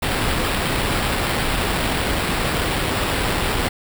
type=noise with sample-and-hold; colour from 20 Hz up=pink; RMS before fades=-21 dBFS; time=0.02-3.69 s; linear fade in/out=10 ms; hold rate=6300 Hz; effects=none